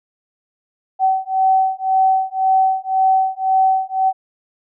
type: beating tone pair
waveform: sine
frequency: 761 / 762.9 Hz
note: F#5 / G5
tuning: +48 / -47 cents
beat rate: 1.9 Hz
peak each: -16 dBFS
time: 0.99-4.13 s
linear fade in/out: 50 ms
effects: none